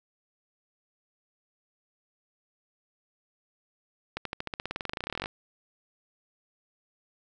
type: accelerating click train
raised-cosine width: 0.3 ms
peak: -16 dBFS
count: 26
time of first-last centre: 4.17-5.259 s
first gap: 83 ms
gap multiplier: 0.94
effects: none